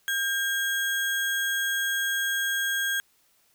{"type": "tone with sample-and-hold", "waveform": "sine", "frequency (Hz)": 1600, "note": "G6", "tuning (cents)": 35, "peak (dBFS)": -24, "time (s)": [0.08, 3], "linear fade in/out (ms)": 0, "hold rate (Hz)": 4900, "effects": ["white hiss -65 dBFS RMS until 3.54 s"]}